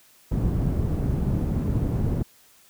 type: low-pass noise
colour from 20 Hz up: white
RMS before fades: -24 dBFS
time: 0.31-2.23 s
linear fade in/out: 10 ms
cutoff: 160 Hz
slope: 12 dB/octave
effects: white hiss -56 dBFS RMS until 2.69 s